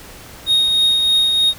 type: tone with tremolo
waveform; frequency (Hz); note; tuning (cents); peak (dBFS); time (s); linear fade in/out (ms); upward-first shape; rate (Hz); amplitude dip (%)
triangle; 3729; A#7; 0; -9; 0.46-1.54; 50; triangle; 3.2; 35
effects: pink hiss -38 dBFS RMS until 1.58 s